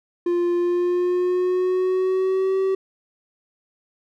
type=tone with pitch glide; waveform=triangle; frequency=349.2 to 383 Hz; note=F4 to G4; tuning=0 to -40 cents; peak=-16 dBFS; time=0.26-2.75 s; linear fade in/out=5 ms; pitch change=+160 cents; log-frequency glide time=0.56-2.58 s; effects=none

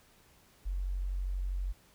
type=tone; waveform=sine; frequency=46.25 Hz; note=F#1; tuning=in tune; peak=-31 dBFS; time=0.65-1.73 s; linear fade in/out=20 ms; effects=pink hiss -63 dBFS RMS until 1.94 s

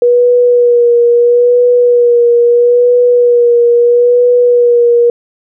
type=tone with vibrato; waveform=sine; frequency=482 Hz; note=B4; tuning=42 cents flat; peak=-4 dBFS; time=0.02-5.1 s; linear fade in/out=2 ms; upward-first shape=sine; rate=0.76 Hz; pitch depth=26 cents each way; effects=none

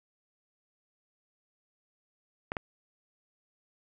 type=clicks; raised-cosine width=0.5 ms; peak=-17 dBFS; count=2; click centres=2.519 / 2.568 s; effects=none

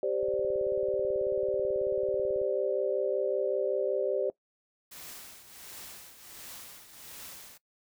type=chord; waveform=sine; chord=G suspended fourth; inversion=none; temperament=just; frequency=392 / 522.7 / 588 Hz; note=G4 / C5 / D5; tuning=0 / -2 / +2 cents; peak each=-31 dBFS; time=0.03-4.3 s; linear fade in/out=2 ms
type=click train; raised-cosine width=5 ms; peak=-40 dBFS; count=41; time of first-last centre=0.23-2.416 s; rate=18.3 Hz
type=noise with tremolo; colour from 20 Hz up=white; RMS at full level=-44 dBFS; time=4.91-7.58 s; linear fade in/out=10 ms; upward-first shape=triangle; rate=1.4 Hz; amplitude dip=70%
effects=noise-tail reverb RT60 0.1 s tail -20 dB re dry

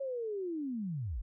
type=linear sweep; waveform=sine; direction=down; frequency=554.4 to 37.72 Hz; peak=-34 dBFS; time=0-1.22 s; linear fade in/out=10 ms; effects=none

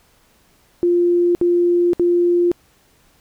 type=tone bursts; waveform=sine; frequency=349.2 Hz; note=F4; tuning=in tune; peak=-12 dBFS; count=3; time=0.83-2.516 s; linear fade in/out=0 ms; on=520 ms; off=63 ms; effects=pink hiss -56 dBFS RMS until 3.2 s

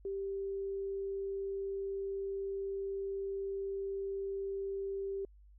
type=tone; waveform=sine; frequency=392 Hz; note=G4; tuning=in tune; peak=-35 dBFS; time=0.05-5.25 s; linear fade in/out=2 ms; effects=added 50 Hz sine -56 dBFS peak until 5.58 s

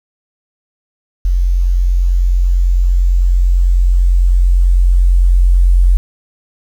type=tone with level ramp; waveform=sine; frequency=44.51 Hz; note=F1; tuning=34 cents sharp; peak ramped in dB=-9 to -5 dBFS; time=1.25-5.97 s; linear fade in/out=0 ms; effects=7-bit

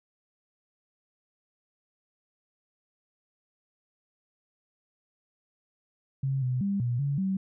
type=tone with pitch steps; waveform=sine; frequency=135.1 / 126.5 / 198.9 / 121 / 141.2 / 191.6 Hz; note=C#3 / B2 / G3 / B2 / C#3 / G3; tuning=-44 / +42 / +25 / -35 / +32 / -39 cents; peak=-25 dBFS; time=6.23-7.37 s; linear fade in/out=5 ms; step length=190 ms; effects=none

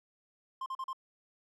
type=tone bursts; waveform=triangle; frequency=1054 Hz; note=C6; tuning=12 cents sharp; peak=-33 dBFS; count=4; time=0.61-0.931 s; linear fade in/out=5 ms; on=51 ms; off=39 ms; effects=none

